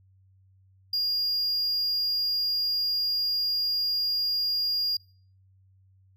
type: tone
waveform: triangle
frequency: 4829 Hz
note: D8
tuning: 47 cents sharp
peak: -23 dBFS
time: 0.93-4.97 s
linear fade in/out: 5 ms
effects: noise-tail reverb RT60 0.5 s tail -26 dB re dry + added 95 Hz sine -57 dBFS peak until 6.16 s